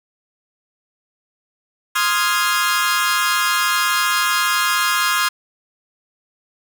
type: chord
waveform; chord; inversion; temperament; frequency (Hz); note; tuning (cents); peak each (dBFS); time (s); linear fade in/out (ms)
sawtooth; F minor seventh; second; equal; 1046.5 / 1244.5 / 1396.9 / 1661.2; C6 / Eb6 / F6 / Ab6; 0 / 0 / 0 / 0; -18; 1.95-5.29; 10
effects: none